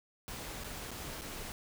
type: noise with dropouts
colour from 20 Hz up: pink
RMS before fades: -43 dBFS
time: 0.28-1.52 s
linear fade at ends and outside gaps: 0 ms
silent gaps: 0.637-0.644 / 0.908-0.915 / 1.212-1.218 s
effects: none